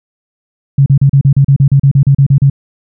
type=tone bursts; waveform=sine; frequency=138.2 Hz; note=C#3; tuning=5 cents flat; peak=-3 dBFS; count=15; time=0.78-2.499 s; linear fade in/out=5 ms; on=81 ms; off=36 ms; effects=none